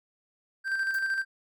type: tone with tremolo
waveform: triangle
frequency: 1568 Hz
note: G6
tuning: in tune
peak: -23 dBFS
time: 0.64-1.25 s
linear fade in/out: 50 ms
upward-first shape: square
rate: 13 Hz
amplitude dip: 40%
type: noise with exponential decay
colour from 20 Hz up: violet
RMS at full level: -37 dBFS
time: 0.94-1.04 s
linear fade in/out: 2 ms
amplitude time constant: 20 ms
effects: none